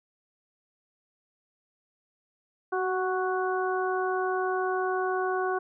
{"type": "harmonic tone with a mistuned harmonic", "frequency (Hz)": 370, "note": "F#4", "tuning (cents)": 0, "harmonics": [1, 2, 3, 4], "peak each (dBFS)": [-28, -31, -33, -34], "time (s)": [2.72, 5.59], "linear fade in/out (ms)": 10, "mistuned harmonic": 1, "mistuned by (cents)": 19, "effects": []}